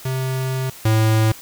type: tone pair in turn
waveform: square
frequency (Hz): 130.81 / 110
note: C3 / A2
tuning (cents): 0 / 0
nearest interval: minor third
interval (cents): 300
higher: first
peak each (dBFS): -21 / -14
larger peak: second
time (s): 0.05-0.7 / 0.85-1.32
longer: first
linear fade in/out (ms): 5
effects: white hiss -40 dBFS RMS until 1.41 s